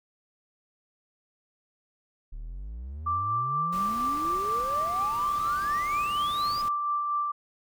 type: exponential sweep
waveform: triangle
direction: up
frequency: 34.65 to 5060 Hz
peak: -33 dBFS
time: 2.32-6.62 s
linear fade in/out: 10 ms
type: tone with tremolo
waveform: sine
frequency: 1174.7 Hz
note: D6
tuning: in tune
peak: -24 dBFS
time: 3.06-7.32 s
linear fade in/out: 10 ms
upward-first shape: sine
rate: 4.2 Hz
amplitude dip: 30%
type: noise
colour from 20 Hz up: pink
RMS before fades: -43 dBFS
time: 3.72-6.69 s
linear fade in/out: 10 ms
effects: none